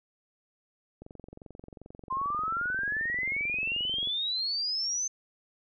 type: click train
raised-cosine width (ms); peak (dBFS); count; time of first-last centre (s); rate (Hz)
2; -32; 70; 1.02-4.073; 22.6
type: exponential sweep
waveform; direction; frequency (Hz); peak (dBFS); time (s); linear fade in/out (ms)
sine; up; 1033 to 6272; -28; 2.1-5.08; 10
effects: none